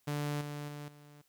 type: tone with level steps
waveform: sawtooth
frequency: 146.6 Hz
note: D3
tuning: 3 cents flat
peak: -29 / -35 / -38 / -50 dBFS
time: 0.07-1.22 s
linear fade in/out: 10 ms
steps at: 0.41 / 0.68 / 0.88 s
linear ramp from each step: 5 ms
effects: white hiss -73 dBFS RMS until 1.28 s